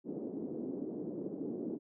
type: band-pass noise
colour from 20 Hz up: pink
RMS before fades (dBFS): -40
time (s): 0.04-1.79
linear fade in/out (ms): 50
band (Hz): 230 to 390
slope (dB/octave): 24
effects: none